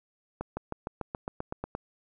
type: accelerating click train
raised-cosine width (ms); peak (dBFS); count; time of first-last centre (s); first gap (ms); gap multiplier
1; -19; 11; 0.41-1.751; 160; 0.96
effects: none